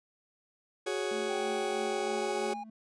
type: chord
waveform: 40% pulse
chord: F# suspended second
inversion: none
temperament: just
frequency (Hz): 370 / 416.2 / 555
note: F#4 / G#4 / C#5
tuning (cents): 0 / +4 / +2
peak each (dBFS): -34 / -34 / -37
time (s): 0.86-2.54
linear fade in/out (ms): 10
type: tone with tremolo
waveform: triangle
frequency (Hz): 220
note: A3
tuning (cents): 0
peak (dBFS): -37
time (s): 1.11-2.7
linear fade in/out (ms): 5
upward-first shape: triangle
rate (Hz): 3.1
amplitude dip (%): 70
type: tone with pitch glide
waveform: triangle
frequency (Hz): 784 to 817.8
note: G5 to G#5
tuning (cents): 0 to -27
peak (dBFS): -35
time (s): 1.29-2.64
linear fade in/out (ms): 10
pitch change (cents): +73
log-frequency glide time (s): 1.88-2.26
effects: resampled to 22050 Hz